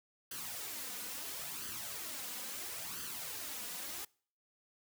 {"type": "noise with flanger", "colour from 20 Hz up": "white", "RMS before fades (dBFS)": -43, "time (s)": [0.31, 4.05], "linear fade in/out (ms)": 5, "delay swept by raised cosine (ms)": [0.64, 4.14], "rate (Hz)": 0.74, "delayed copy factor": 0.6, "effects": ["noise-tail reverb RT60 0.5 s tail -25 dB re dry", "high-pass 80 Hz 12 dB/octave"]}